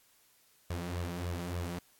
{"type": "tone with flanger", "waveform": "sawtooth", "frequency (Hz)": 87.31, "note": "F2", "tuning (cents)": 0, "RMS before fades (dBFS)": -37, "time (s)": [0.7, 1.79], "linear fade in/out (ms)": 5, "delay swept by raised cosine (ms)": [1.7, 5.3], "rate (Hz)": 3.4, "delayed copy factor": 0.7, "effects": ["white hiss -66 dBFS RMS until 1.99 s", "AAC 64 kbps"]}